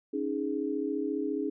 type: chord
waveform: sine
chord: C# suspended second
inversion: none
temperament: just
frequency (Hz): 277.2 / 311.8 / 415.8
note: C#4 / D#4 / G#4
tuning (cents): 0 / +4 / +2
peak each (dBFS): -33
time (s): 0.13-1.5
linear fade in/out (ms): 10
effects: none